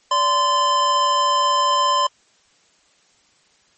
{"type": "tone pair together", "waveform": "square", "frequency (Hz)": [580, 1033.4], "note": ["D5", "C6"], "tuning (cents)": [-22, -22], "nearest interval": "minor seventh", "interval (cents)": 1000, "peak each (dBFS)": [-26, -16], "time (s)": [0.11, 2.07], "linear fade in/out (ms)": 5, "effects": ["white hiss -58 dBFS RMS until 3.77 s", "MP3 32 kbps"]}